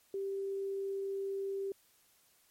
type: tone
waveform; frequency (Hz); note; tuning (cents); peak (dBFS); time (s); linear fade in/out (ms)
sine; 392; G4; 0; -34; 0.14-1.72; 2
effects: white hiss -68 dBFS RMS until 2.5 s + MP3 64 kbps